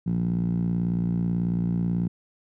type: tone with band-pass filter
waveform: 10% pulse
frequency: 58.27 Hz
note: A#1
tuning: in tune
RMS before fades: -25 dBFS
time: 0.06-2.08 s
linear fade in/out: 10 ms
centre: 160 Hz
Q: 4.2
effects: none